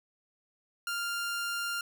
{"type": "tone", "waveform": "sawtooth", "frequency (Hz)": 1396.9, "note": "F6", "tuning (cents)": 0, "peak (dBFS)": -28, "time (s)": [0.87, 1.81], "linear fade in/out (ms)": 2, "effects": []}